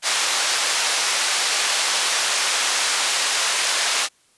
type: band-pass noise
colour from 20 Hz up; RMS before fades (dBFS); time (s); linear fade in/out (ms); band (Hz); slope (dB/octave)
white; -21; 0.02-4.09; 50; 670 to 6600; 12
effects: white hiss -59 dBFS RMS until 4.37 s + resampled to 24000 Hz